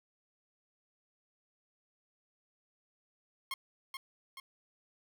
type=tone with echo; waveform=15% pulse; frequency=1075 Hz; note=C6; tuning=47 cents sharp; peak=-29 dBFS; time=3.51-3.54 s; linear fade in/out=2 ms; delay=430 ms; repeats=2; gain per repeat=-5 dB; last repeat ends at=4.4 s; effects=none